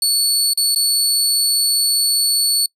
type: tone with dropouts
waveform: 25% pulse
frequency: 4435 Hz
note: C#8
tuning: in tune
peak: -9 dBFS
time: 0.02-2.66 s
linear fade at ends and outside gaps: 2 ms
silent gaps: 0.535-0.574 / 0.748-0.759 s
effects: noise-tail reverb RT60 0.1 s tail -26 dB re dry